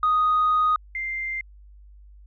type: tone pair in turn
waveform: sine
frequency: 1244.5 / 2093 Hz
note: D#6 / C7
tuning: 0 / 0 cents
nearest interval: major sixth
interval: 900 cents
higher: second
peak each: -16 / -26 dBFS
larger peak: first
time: 0.03-0.76 / 0.95-1.41 s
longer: first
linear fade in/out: 2 ms
effects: tanh soft clip ceiling -14 dBFS + added 50 Hz sine -45 dBFS peak until 2.26 s